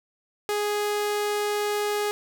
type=tone; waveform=sawtooth; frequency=415.3 Hz; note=G#4; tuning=in tune; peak=-20 dBFS; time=0.49-2.11 s; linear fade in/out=0 ms; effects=none